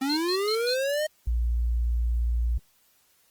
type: linear sweep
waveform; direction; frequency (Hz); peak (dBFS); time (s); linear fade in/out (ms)
square; up; 260 to 624; -25; 0.01-1.07; 10
type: tone bursts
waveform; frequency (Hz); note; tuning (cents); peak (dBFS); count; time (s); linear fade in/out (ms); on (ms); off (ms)
sine; 4186; C8; 0; -26; 4; 0.09-0.744; 10; 81; 110
type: tone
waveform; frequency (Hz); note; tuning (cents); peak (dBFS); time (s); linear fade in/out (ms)
sine; 58.6; A#1; +10; -22; 1.27-2.58; 5
effects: white hiss -64 dBFS RMS until 3.3 s + Opus 24 kbps